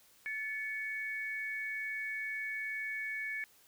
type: tone pair together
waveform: sine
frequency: 1738.9 / 2230 Hz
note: A6 / C#7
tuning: -21 / +10 cents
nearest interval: major third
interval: 431 cents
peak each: -39 / -38 dBFS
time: 0.26-3.44 s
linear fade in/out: 0 ms
effects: white hiss -64 dBFS RMS until 3.67 s